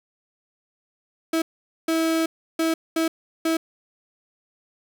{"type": "tone bursts at uneven times", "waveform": "35% pulse", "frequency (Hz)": 324.9, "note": "E4", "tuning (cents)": -25, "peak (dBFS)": -18, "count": 5, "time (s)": [[1.33, 1.42], [1.88, 2.26], [2.59, 2.74], [2.96, 3.08], [3.45, 3.57]], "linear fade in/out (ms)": 5, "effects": []}